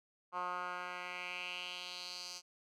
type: tone with band-pass filter sweep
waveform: 10% pulse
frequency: 179.2 Hz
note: F3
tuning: 45 cents sharp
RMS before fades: -43 dBFS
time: 0.32-2.42 s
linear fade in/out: 50 ms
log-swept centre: 1100 to 5500 Hz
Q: 3.3
effects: none